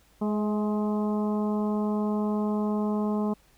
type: harmonic tone with a mistuned harmonic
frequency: 210.1 Hz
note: G#3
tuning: 20 cents sharp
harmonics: 1 / 2 / 3 / 4 / 5 / 6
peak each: -25 / -32 / -37 / -38 / -39 / -47 dBFS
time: 0.21-3.34 s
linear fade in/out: 10 ms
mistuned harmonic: 3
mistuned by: +23 cents
effects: added 50 Hz sine -62 dBFS peak until 3.57 s + pink hiss -62 dBFS RMS until 3.57 s